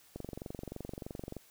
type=click train; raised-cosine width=2 ms; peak=-27 dBFS; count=29; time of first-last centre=0.16-1.367 s; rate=23.2 Hz; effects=white hiss -62 dBFS RMS until 1.5 s